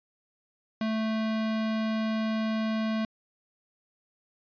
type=tone; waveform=square; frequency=220 Hz; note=A3; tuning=in tune; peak=-27 dBFS; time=0.81-3.05 s; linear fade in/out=2 ms; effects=resampled to 11025 Hz